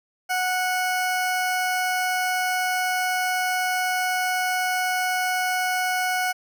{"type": "tone", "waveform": "20% pulse", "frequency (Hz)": 736, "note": "F#5", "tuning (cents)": -9, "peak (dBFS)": -17, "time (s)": [0.29, 6.33], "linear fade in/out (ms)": 20, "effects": []}